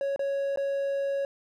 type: tone with dropouts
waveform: triangle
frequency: 554.4 Hz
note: C#5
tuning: in tune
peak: -24 dBFS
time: 0.01-1.25 s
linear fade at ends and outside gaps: 1 ms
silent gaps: 0.161-0.193 / 0.56-0.573 s
effects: none